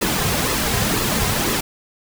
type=noise with flanger; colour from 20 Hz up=pink; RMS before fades=-20 dBFS; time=0.01-1.61 s; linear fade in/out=10 ms; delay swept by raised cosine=1.3 to 3.5 ms; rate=2 Hz; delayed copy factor=-0.55; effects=none